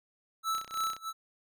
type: tone with tremolo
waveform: square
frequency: 1314 Hz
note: E6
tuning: 6 cents flat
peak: -29 dBFS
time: 0.43-1.13 s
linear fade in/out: 50 ms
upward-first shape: sine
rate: 3.1 Hz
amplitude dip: 95%
type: click train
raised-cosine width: 0.2 ms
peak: -28 dBFS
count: 14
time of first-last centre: 0.55-0.965 s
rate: 31.3 Hz
effects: none